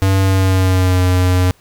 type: tone with pitch glide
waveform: square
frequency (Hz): 96.2 to 91.12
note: G2 to F#2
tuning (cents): -32 to -26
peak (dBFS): -11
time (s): 0.02-1.51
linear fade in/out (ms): 0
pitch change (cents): -94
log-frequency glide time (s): 0.2-1.03
effects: pink hiss -52 dBFS RMS until 1.6 s